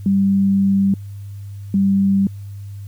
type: tone bursts at uneven times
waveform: sine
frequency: 196 Hz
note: G3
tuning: in tune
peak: -12 dBFS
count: 2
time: 0.06-0.94 / 1.74-2.27 s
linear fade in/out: 2 ms
effects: added 100 Hz sine -29 dBFS peak until 2.87 s + white hiss -55 dBFS RMS until 2.87 s